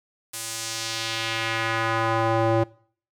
square tone with band-pass filter sweep, 113.1 Hz, A2, 48 cents sharp, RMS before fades -25 dBFS, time 0.33-2.64 s, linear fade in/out 10 ms, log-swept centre 10000 to 530 Hz, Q 1.2, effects noise-tail reverb RT60 0.5 s tail -22 dB re dry

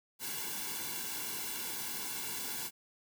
white noise with comb filter, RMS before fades -39 dBFS, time 0.19-2.71 s, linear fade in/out 50 ms, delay 1.6 ms, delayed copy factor -0.95, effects none

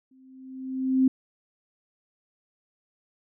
sine tone with exponential growth, 261.6 Hz, C4, in tune, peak -15 dBFS, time 0.11-1.08 s, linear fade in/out 5 ms, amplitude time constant 210 ms, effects none

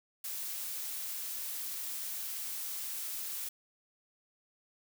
blue noise, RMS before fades -39 dBFS, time 0.24-3.49 s, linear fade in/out 5 ms, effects none

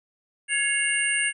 sine tone cluster, 1679 / 2177 / 2783 / 8920 Hz, G#6 / C#7 / F7 / C#9, +18 / -32 / -7 / +10 cents, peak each -27 dBFS, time 0.48-1.33 s, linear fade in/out 50 ms, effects none

